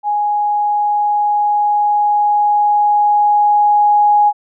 sine tone with level ramp, 830.6 Hz, G#5, in tune, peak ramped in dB -13 to -7 dBFS, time 0.03-4.33 s, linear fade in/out 50 ms, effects none

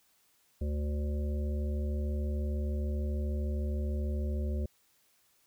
harmonic tone, 73.42 Hz, D2, in tune, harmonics 1 / 3 / 5 / 7 / 8, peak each -30 / -40 / -44 / -47 / -48 dBFS, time 0.61-4.66 s, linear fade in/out 5 ms, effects white hiss -69 dBFS RMS until 5.46 s

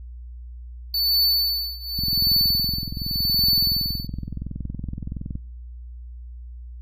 square tone with tremolo, 4494 Hz, C#8, 23 cents sharp, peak -16 dBFS, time 0.94-4.07 s, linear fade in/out 2 ms, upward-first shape triangle, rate 0.88 Hz, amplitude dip 95%
click train, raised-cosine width 5 ms, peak -18 dBFS, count 73, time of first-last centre 1.99-5.354 s, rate 21.4 Hz
effects noise-tail reverb RT60 0.7 s tail -24 dB re dry + added 60 Hz sine -35 dBFS peak until 6.81 s

